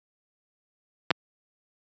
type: clicks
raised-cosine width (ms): 0.3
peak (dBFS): -4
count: 2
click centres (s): 1.106 / 1.112
effects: high-pass 150 Hz 12 dB/octave + resampled to 16000 Hz